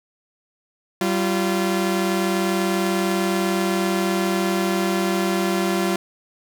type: tone pair together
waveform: sawtooth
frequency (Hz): 192.62 / 345.1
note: G3 / F4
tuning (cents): -30 / -21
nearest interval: minor seventh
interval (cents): 1009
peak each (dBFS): -18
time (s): 1.01-5.96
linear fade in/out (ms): 2
effects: none